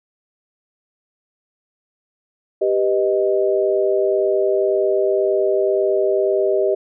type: chord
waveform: sine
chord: G augmented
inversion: none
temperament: equal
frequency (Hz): 392 / 493.9 / 622.3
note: G4 / B4 / D#5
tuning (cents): 0 / 0 / 0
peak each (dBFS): -17 / -23 / -19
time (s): 2.61-6.75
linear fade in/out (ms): 10
effects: none